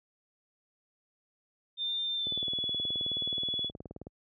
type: tone with pitch glide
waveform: sine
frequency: 3598 to 3400 Hz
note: A7 to G#7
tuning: +38 to +40 cents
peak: -30 dBFS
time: 1.77-3.71 s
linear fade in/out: 50 ms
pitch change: -98 cents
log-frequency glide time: 2.14-2.48 s
type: click train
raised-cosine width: 2 ms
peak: -29 dBFS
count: 35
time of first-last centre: 2.27-4.069 s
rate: 18.9 Hz
effects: high-pass 60 Hz 12 dB/octave